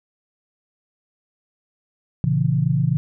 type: chord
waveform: sine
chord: A# diminished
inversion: none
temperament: just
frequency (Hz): 116.54 / 139.85 / 167.82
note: A#2 / C#3 / E3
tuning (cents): 0 / +16 / +31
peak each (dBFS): -23 / -19 / -21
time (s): 2.24-2.97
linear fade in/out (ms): 0
effects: none